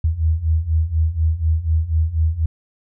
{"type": "beating tone pair", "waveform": "sine", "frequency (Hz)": [77.78, 81.88], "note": ["D#2", "E2"], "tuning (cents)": [0, -11], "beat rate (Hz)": 4.1, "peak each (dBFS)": [-20, -17], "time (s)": [0.04, 2.46], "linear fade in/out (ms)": 5, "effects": []}